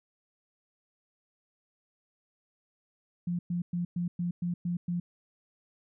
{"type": "tone bursts", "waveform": "sine", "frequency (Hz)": 174.61, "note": "F3", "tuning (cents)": 0, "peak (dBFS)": -28, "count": 8, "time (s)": [3.27, 5], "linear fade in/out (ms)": 5, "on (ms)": 120, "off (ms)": 110, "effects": []}